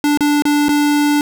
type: tone with dropouts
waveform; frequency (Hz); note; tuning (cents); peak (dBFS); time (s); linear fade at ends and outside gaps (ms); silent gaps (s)
square; 293; D4; -4; -12; 0.04-1.21; 1; 0.174-0.207 / 0.422-0.453 / 0.684-0.691
effects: none